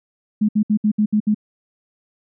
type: tone bursts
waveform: sine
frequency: 211.7 Hz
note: G#3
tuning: 33 cents sharp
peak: -13 dBFS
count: 7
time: 0.41-1.346 s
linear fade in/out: 10 ms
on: 78 ms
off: 65 ms
effects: none